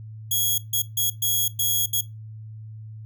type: tone bursts at uneven times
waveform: 5% pulse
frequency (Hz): 3322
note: G#7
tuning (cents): 0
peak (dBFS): -12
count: 6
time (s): 0.31-0.58 / 0.73-0.82 / 0.97-1.1 / 1.22-1.48 / 1.59-1.86 / 1.93-2.01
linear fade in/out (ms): 5
effects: noise-tail reverb RT60 0.2 s tail -17 dB re dry + added 109 Hz sine -36 dBFS peak until 3.05 s